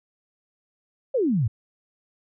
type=exponential sweep; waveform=sine; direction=down; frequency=576 to 99.2 Hz; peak=-19 dBFS; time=1.14-1.48 s; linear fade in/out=10 ms; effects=none